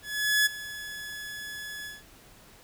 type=tone with ADSR envelope; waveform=sawtooth; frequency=1701 Hz; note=G#6; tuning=41 cents sharp; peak=-16 dBFS; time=0.02-2.03 s; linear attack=440 ms; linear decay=16 ms; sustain=-17 dB; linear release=170 ms; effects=pink hiss -54 dBFS RMS until 2.63 s